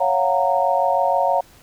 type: chord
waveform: sine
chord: Gb major seventh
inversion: second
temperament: just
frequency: 555 / 693.7 / 740 / 925 Hz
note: Db5 / F5 / Gb5 / Bb5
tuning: +2 / -12 / 0 / -14 cents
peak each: -21 dBFS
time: 0-1.41 s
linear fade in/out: 10 ms
effects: pink hiss -50 dBFS RMS until 1.62 s